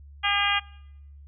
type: harmonic tone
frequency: 404.7 Hz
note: G#4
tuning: 45 cents flat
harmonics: 2 / 3 / 4 / 5 / 6 / 7 / 8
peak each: -29 / -29 / -29 / -29 / -29 / -29 / -29 dBFS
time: 0.23-0.6 s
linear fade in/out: 20 ms
effects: noise-tail reverb RT60 0.8 s tail -23 dB re dry + added 71 Hz sine -44 dBFS peak until 1.27 s